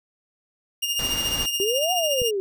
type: tone with tremolo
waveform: sawtooth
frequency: 2826 Hz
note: F7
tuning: 20 cents sharp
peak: -18 dBFS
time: 0.82-2.31 s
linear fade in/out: 10 ms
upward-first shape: sine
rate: 14 Hz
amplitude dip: 50%
type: low-pass noise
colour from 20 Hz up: pink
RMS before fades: -32 dBFS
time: 0.99-1.46 s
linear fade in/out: 2 ms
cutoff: 7300 Hz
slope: 96 dB/octave
type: exponential two-way sweep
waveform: sine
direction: up then down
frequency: 377.1 to 750 to 377.1 Hz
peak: -22 dBFS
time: 1.6-2.4 s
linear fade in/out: 0 ms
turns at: 1.93 s
type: click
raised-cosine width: 5 ms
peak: -21 dBFS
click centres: 2.218 s
effects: none